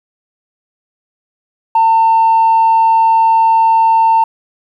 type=tone; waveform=sine; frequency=900 Hz; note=A5; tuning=39 cents sharp; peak=-5 dBFS; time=1.75-4.24 s; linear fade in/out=5 ms; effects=tanh soft clip ceiling -4 dBFS + 7-bit